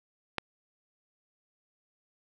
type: click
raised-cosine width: 0.3 ms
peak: -13 dBFS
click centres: 0.383 s
effects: none